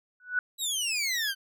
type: tone with exponential growth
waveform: sine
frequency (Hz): 1480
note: F#6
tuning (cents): 0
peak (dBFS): -20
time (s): 0.2-0.39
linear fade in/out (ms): 2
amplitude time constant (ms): 41
type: exponential sweep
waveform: 20% pulse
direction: down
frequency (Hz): 3951 to 1523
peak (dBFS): -22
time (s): 0.58-1.35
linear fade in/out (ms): 50
effects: none